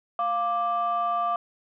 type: tone pair together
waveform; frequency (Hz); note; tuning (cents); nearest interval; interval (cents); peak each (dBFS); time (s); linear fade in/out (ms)
sine; 698.5 / 1176; F5 / D6; 0 / +2; major sixth; 902; -25 / -24; 0.19-1.36; 2
effects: tanh soft clip ceiling -18 dBFS